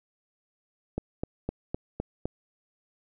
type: click train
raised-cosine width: 2 ms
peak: -16 dBFS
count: 6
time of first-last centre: 0.98-2.256 s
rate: 3.92 Hz
effects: none